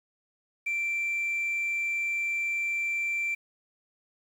sine tone, 2349 Hz, D7, in tune, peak -25 dBFS, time 0.66-3.35 s, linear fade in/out 10 ms, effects tanh soft clip ceiling -24 dBFS + 9-bit

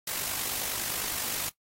white noise with amplitude modulation, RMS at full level -30 dBFS, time 0.07-1.49 s, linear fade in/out 5 ms, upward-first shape sine, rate 49.7 Hz, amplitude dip 50%, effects noise-tail reverb RT60 0.1 s tail -17 dB re dry + AAC 48 kbps

